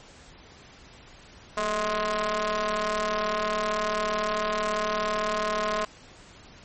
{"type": "ring-modulated tone", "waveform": "sawtooth", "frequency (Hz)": 207, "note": "G#3", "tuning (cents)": -5, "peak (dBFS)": -18, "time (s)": [1.57, 5.85], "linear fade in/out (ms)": 5, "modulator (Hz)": 847, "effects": ["pink hiss -50 dBFS RMS until 6.64 s", "MP3 32 kbps"]}